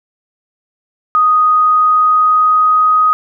sine tone with pitch glide, 1244.5 to 1253.2 Hz, D#6 to D#6, 0 to +12 cents, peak -7 dBFS, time 1.15-3.13 s, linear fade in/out 0 ms, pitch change +12 cents, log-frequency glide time 1.45-2.95 s, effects none

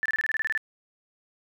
sine tone bursts, 1760 Hz, A6, in tune, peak -23 dBFS, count 11, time 0.03-0.576 s, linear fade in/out 0 ms, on 26 ms, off 26 ms, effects none

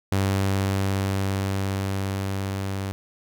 sawtooth tone with level ramp, 97.3 Hz, G2, 12 cents flat, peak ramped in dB -16 to -23 dBFS, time 0.12-2.92 s, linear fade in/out 0 ms, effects none

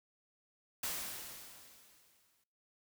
white noise with exponential decay, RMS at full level -37 dBFS, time 0.83-2.44 s, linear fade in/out 5 ms, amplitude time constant 350 ms, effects noise-tail reverb RT60 0.6 s tail -22 dB re dry

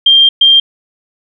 sine tone bursts at uneven times, 3186 Hz, G7, 27 cents sharp, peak -3 dBFS, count 2, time 0.06-0.29 / 0.41-0.6 s, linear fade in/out 5 ms, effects none

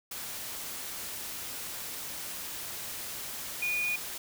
sine tone in noise, 2451 Hz, D#7, 27 cents flat, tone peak -28 dBFS, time 3.62-3.96 s, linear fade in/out 5 ms, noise white, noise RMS -39 dBFS, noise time 0.11-4.18 s, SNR +8 dB, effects none

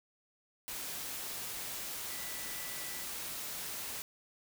sine tone in noise, 1975.5 Hz, B6, in tune, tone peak -50 dBFS, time 2.1-3.04 s, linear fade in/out 0 ms, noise white, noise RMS -41 dBFS, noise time 0.68-4.02 s, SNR -12 dB, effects none

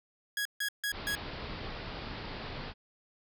sawtooth tone bursts, 1661.2 Hz, G#6, in tune, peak -27 dBFS, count 4, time 0.37-1.152 s, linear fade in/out 2 ms, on 83 ms, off 150 ms
pink low-pass noise, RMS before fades -41 dBFS, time 0.91-2.74 s, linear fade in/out 50 ms, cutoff 5000 Hz, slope 96 dB/octave
effects none

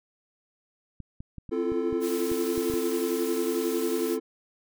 clicks, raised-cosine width 5 ms, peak -27 dBFS, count 10, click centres 1.003 / 1.205 / 1.383 / 1.493 / 1.72 / 1.927 / 2.317 / 2.578 / 2.7 / 2.738 s
triangle chord, F major seventh, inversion second, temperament equal with one note detuned, 261.6 / 338.1 / 349.2 / 440 Hz, C4 / E4 / F4 / A4, 0 / +44 / 0 / 0 cents, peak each -30 / -28 / -31 / -27 dBFS, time 1.51-4.2 s, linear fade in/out 20 ms
white high-pass noise, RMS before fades -39 dBFS, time 2-4.18 s, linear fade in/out 50 ms, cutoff 840 Hz, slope 24 dB/octave
effects none

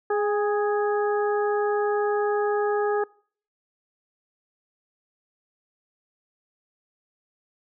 harmonic tone with a mistuned harmonic, 416 Hz, G#4, 3 cents sharp, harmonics 1 / 2 / 3 / 4, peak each -22 / -28 / -32 / -34 dBFS, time 0.1-3.04 s, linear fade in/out 5 ms, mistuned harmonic 2, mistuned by -27 cents, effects noise-tail reverb RT60 0.5 s tail -25 dB re dry

